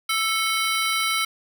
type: ring-modulated tone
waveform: 25% pulse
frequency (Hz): 1761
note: A6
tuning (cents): +1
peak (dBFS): -14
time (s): 0.09-1.25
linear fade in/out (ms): 5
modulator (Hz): 436
effects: none